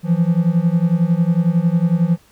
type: beating tone pair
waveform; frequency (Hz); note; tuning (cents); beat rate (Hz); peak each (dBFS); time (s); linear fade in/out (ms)
triangle; 164.81 / 175.81; E3 / F3; 0 / +12; 11; -14; 0.03-2.18; 50
effects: pink hiss -53 dBFS RMS until 2.31 s